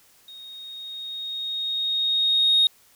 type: tone with level ramp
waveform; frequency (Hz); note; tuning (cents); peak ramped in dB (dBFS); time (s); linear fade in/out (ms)
sine; 3729; A#7; 0; -40 to -13; 0.28-2.67; 2
effects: tanh soft clip ceiling -11 dBFS + white hiss -57 dBFS RMS until 2.95 s